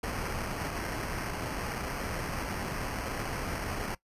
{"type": "noise with sample-and-hold", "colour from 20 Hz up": "pink", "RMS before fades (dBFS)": -35, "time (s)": [0.03, 3.95], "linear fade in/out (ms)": 5, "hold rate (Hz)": 3675, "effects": ["noise-tail reverb RT60 0.1 s tail -19 dB re dry", "resampled to 32000 Hz"]}